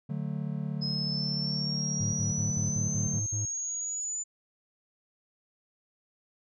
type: chord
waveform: triangle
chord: D major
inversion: none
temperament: just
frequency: 146.83 / 183.54 / 220.2 Hz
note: D3 / F#3 / A3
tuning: 0 / -14 / +2 cents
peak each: -31 / -34 / -36 dBFS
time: 0.09-3.2 s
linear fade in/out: 10 ms
type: exponential sweep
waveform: sine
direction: up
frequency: 5100 to 7040 Hz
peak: -31 dBFS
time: 0.81-4.24 s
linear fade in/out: 20 ms
type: tone bursts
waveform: triangle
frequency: 105.3 Hz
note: G#2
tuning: 24 cents sharp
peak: -28 dBFS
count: 8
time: 2-3.453 s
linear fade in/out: 5 ms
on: 130 ms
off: 59 ms
effects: none